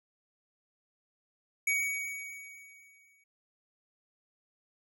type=tone with exponential decay; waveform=square; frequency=2252 Hz; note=C#7; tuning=27 cents sharp; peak=-26 dBFS; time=1.67-3.24 s; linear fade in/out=5 ms; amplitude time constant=340 ms; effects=none